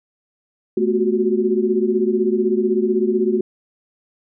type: tone cluster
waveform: sine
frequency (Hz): 218.3 / 245.9 / 363.6 / 379.5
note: A3 / B3 / F#4 / F#4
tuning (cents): -13 / -7 / -30 / +44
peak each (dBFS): -21 / -27 / -18 / -21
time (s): 0.77-3.41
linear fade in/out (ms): 5
effects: none